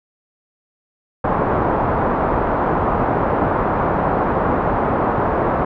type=low-pass noise; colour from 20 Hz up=white; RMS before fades=-18 dBFS; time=1.24-5.65 s; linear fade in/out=5 ms; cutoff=1100 Hz; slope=24 dB/octave; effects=none